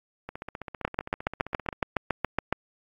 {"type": "two click trains", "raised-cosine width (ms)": 0.5, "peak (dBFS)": [-21, -9], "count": [23, 13], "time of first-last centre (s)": [[0.29, 1.728], [0.85, 2.526]], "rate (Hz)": [15.3, 7.16], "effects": ["AAC 64 kbps"]}